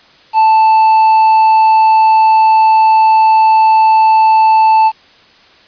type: tone with quantisation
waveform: triangle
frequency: 880 Hz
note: A5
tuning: in tune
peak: -3 dBFS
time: 0.33-4.92 s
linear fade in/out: 50 ms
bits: 5
effects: white hiss -44 dBFS RMS until 5.67 s + resampled to 11025 Hz